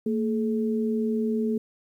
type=tone pair together; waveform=sine; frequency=226.6 / 426.8 Hz; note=A#3 / G#4; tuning=-49 / +47 cents; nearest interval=major seventh; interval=1096 cents; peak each=-24 / -28 dBFS; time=0.06-1.58 s; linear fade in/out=5 ms; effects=10-bit